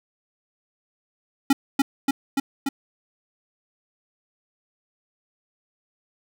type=tone with echo; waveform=square; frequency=274.9 Hz; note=C#4; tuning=14 cents flat; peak=-14 dBFS; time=1.5-1.53 s; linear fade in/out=5 ms; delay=290 ms; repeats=4; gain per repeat=-2 dB; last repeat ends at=2.69 s; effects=none